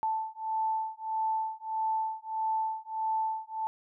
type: beating tone pair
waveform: sine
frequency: 880 / 881.6 Hz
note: A5 / A5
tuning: 0 / +3 cents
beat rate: 1.6 Hz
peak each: -32 / -32 dBFS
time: 0.03-3.67 s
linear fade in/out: 0 ms
effects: none